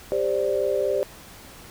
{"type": "chord", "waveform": "sine", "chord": "G suspended fourth", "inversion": "none", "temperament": "equal with one note detuned", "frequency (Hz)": [397.9, 523.3, 587.3], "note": ["G4", "C5", "D5"], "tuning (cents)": [26, 0, 0], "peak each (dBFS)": -25, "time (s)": [0.12, 1.03], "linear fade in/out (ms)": 0, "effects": ["pink hiss -45 dBFS RMS until 1.7 s"]}